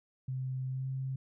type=tone with pitch glide; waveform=sine; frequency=130.2 to 132.55 Hz; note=C3 to C3; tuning=-8 to +23 cents; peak=-33 dBFS; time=0.28-1.16 s; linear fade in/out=5 ms; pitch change=+31 cents; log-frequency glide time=0.69-0.88 s; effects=none